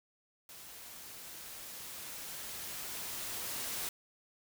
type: noise with level ramp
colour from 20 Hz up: white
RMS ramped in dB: -51 to -38 dBFS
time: 0.49-3.89 s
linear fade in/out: 2 ms
effects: none